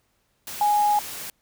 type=tone in noise; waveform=sine; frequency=830.6 Hz; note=G#5; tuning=in tune; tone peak=-17 dBFS; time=0.61-0.99 s; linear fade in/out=2 ms; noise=white; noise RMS=-35 dBFS; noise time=0.47-1.3 s; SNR=+15 dB; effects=pink hiss -69 dBFS RMS until 1.41 s